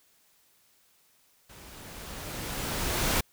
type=noise with level ramp; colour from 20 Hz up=pink; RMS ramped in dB=-50 to -25 dBFS; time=1.49-3.21 s; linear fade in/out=10 ms; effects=white hiss -65 dBFS RMS until 3.32 s